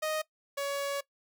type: tone pair in turn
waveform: sawtooth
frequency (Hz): 622 / 561.9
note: D#5 / C#5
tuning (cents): -1 / +23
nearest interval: major second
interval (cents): 176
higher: first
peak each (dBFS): -26 / -27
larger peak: first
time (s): 0.02-0.22 / 0.57-1.01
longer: second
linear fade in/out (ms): 10
effects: noise-tail reverb RT60 0.1 s tail -19 dB re dry